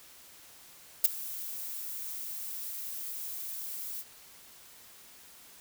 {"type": "noise with ADSR envelope", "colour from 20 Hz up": "violet", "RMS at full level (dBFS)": -18, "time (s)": [1.04, 4.04], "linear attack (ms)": 8, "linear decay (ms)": 18, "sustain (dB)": -21, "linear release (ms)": 42, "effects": ["white hiss -54 dBFS RMS until 5.6 s"]}